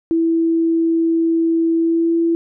sine tone with pitch glide, 329.6 to 334 Hz, E4 to E4, 0 to +23 cents, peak -13 dBFS, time 0.11-2.35 s, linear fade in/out 0 ms, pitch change +23 cents, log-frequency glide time 1.76-2.16 s, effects none

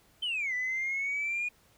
sine exponential two-way sweep, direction down then up, 3136 to 1975.5 to 2456 Hz, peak -28 dBFS, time 0.22-1.49 s, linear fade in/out 10 ms, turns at 0.54 s, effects tanh soft clip ceiling -26 dBFS + pink hiss -64 dBFS RMS until 1.77 s

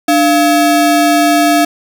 square ring-modulated tone, 493.9 Hz, B4, in tune, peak -5 dBFS, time 0.08-1.65 s, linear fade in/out 5 ms, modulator 198 Hz, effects none

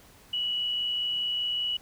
sine tone with amplitude modulation, 2936 Hz, F#7, 14 cents flat, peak -25 dBFS, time 0.33-1.77 s, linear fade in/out 5 ms, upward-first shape sine, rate 125 Hz, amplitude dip 30%, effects pink hiss -55 dBFS RMS until 1.81 s

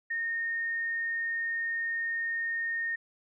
sine tone, 1840 Hz, A#6, 23 cents flat, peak -29 dBFS, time 0.1-2.96 s, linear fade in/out 10 ms, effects none

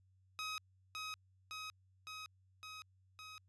15% pulse tone with echo, 1266 Hz, D#6, 30 cents sharp, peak -34 dBFS, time 0.39-0.58 s, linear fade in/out 0 ms, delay 560 ms, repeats 5, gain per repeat -2 dB, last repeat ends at 3.38 s, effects added 94 Hz sine -68 dBFS peak until 3.48 s + resampled to 24000 Hz

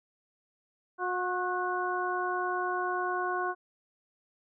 harmonic tone with a mistuned harmonic, 361.9 Hz, F#4, 38 cents flat, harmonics 1 / 2 / 3 / 4, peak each -34 / -34 / -33 / -35 dBFS, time 0.98-3.55 s, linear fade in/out 50 ms, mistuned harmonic 4, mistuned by +33 cents, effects none

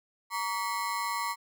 35% pulse ring-modulated tone, 1037 Hz, C6, 16 cents flat, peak -25 dBFS, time 0.3-1.36 s, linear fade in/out 50 ms, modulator 101 Hz, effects none

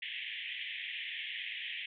white band-pass noise, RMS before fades -41 dBFS, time 0.02-1.86 s, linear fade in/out 5 ms, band 1800 to 3400 Hz, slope 96 dB/octave, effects none

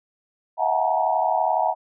sine tone cluster, 644 / 722 / 754 / 868 / 945 Hz, E5 / F#5 / F#5 / A5 / A#5, -41 / -43 / +32 / -24 / +23 cents, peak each -25 dBFS, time 0.57-1.75 s, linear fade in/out 50 ms, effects none

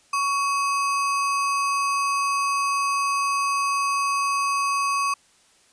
sine tone with sample-and-hold, 1119 Hz, C#6, 16 cents sharp, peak -20 dBFS, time 0.13-5.14 s, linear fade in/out 5 ms, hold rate 3675 Hz, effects white hiss -58 dBFS RMS until 5.72 s + resampled to 22050 Hz

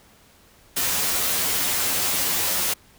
white noise with comb filter, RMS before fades -23 dBFS, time 0.76-2.74 s, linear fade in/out 10 ms, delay 11 ms, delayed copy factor +0.9, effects pink hiss -54 dBFS RMS until 2.98 s

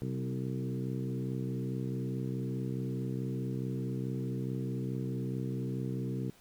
harmonic tone with a mistuned harmonic, 64.7 Hz, C2, 19 cents flat, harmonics 2 / 3 / 4 / 5 / 6 / 7, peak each -35 / -39 / -41 / -43 / -45 / -46 dBFS, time 0.02-6.3 s, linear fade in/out 0 ms, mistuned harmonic 3, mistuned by -20 cents, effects pink hiss -61 dBFS RMS until 6.4 s

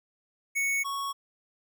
square tone pair in turn, 2217 / 1108.5 Hz, C#7 / C#6, 0 / 0 cents, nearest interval octave, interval 1200 cents, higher first, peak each -26 / -31 dBFS, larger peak first, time 0.55-0.84 / 0.84-1.13 s, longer neither, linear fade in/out 20 ms, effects none

